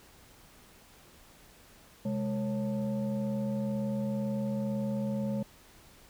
sine tone with frequency modulation, 209 Hz, G#3, 11 cents sharp, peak -29 dBFS, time 2.05-5.43 s, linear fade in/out 5 ms, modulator 340 Hz, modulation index 0.83, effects pink hiss -57 dBFS RMS until 6.09 s

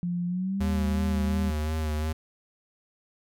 sine tone with pitch glide, 175.4 to 199.17 Hz, F3 to G3, +8 to +28 cents, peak -26 dBFS, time 0.03-1.5 s, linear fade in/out 0 ms, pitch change +220 cents, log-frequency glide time 0.27-0.61 s
square tone with vibrato, 77.5 Hz, D#2, 6 cents flat, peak -27 dBFS, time 0.6-2.13 s, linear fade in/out 10 ms, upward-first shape sine, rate 2.8 Hz, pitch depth 37 cents each way
effects none

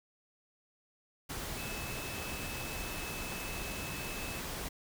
sine tone in noise, 2599 Hz, E7, 25 cents flat, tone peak -45 dBFS, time 1.57-4.4 s, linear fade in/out 10 ms, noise pink, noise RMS -40 dBFS, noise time 1.29-4.69 s, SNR -8 dB, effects none

